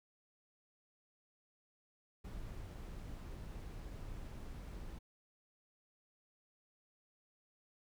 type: noise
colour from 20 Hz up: brown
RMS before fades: -47 dBFS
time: 2.24-4.99 s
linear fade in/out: 10 ms
type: click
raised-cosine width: 5 ms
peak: -37 dBFS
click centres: 3.098 s
effects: none